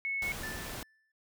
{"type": "tone", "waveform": "sine", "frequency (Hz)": 2200, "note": "C#7", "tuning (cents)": -14, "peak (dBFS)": -31, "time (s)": [0.05, 0.32], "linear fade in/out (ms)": 0}
{"type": "noise", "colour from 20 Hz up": "pink", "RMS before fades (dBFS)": -41, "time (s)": [0.22, 0.83], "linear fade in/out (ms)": 2}
{"type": "tone with exponential decay", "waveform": "triangle", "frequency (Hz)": 1760, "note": "A6", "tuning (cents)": 0, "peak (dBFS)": -35, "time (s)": [0.43, 1.12], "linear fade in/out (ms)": 5, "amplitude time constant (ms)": 150}
{"effects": []}